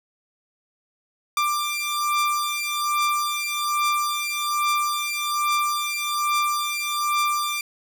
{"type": "beating tone pair", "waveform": "sawtooth", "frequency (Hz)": [1184, 1185.2], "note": ["D6", "D6"], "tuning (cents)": [14, 15], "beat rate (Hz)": 1.2, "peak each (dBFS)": -21, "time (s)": [1.37, 7.61], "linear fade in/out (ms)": 2, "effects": []}